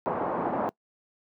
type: low-pass noise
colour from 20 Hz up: white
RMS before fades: -28 dBFS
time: 0.06-0.69 s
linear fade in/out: 0 ms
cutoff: 980 Hz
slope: 24 dB/octave
effects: noise-tail reverb RT60 0.1 s tail -23 dB re dry + high-pass 200 Hz 12 dB/octave